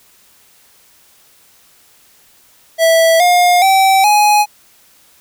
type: tone with pitch steps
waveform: square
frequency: 656 / 711.3 / 771.2 / 836.1 Hz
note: E5 / F5 / G5 / G#5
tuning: -9 / +32 / -28 / +11 cents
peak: -8 dBFS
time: 2.78-4.46 s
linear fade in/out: 50 ms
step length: 420 ms
effects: white hiss -49 dBFS RMS until 5.2 s